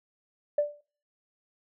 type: tone with exponential decay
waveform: sine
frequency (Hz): 587.3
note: D5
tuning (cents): 0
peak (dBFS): -18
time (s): 0.58-0.81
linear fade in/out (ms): 5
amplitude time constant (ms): 49
effects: noise-tail reverb RT60 0.4 s tail -20 dB re dry + tanh soft clip ceiling -14 dBFS